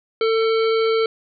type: harmonic tone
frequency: 447.7 Hz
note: A4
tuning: 30 cents sharp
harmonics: 1 / 3 / 5 / 7 / 9 / 10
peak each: -16 / -26 / -30 / -33 / -35 / -36 dBFS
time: 0.21-1.06 s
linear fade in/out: 2 ms
effects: none